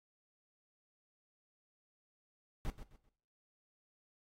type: noise with echo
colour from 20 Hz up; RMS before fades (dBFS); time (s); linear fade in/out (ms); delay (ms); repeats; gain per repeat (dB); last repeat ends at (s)
brown; -37; 2.65-2.7; 0; 130; 3; -11; 3.09
effects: noise-tail reverb RT60 0.6 s tail -17 dB re dry + AAC 48 kbps